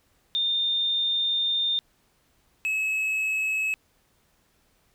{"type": "tone pair in turn", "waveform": ["sine", "triangle"], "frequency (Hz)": [3623, 2578], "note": ["A7", "E7"], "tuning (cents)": [50, -39], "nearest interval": "tritone", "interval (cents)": 589, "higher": "first", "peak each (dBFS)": -22, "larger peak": "neither", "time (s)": [[0.35, 1.79], [2.65, 3.74]], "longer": "first", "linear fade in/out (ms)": 0, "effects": ["pink hiss -66 dBFS RMS until 4.94 s"]}